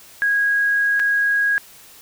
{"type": "tone with dropouts", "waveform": "sine", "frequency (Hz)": 1646, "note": "G#6", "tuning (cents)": -16, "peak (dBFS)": -15, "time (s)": [0.22, 1.58], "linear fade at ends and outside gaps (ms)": 0, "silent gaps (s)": [0.995, 0.999], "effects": ["white hiss -45 dBFS RMS until 2.01 s"]}